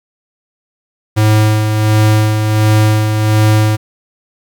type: tone with tremolo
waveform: square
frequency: 107.6 Hz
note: A2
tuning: 38 cents flat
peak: -7 dBFS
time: 1.16-3.77 s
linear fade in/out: 20 ms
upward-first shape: sine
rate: 1.4 Hz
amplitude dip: 45%
effects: 8-bit

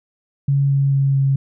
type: tone with pitch steps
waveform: sine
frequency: 139.4 / 138.44 / 137.48 / 136.53 Hz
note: C#3 / C#3 / C#3 / C#3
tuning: +10 / -2 / -14 / -26 cents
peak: -13 dBFS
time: 0.48-1.36 s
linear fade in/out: 5 ms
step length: 220 ms
effects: none

